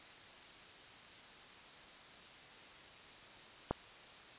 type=click; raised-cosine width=1 ms; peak=-19 dBFS; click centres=3.71 s; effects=white hiss -55 dBFS RMS until 4.38 s + resampled to 8000 Hz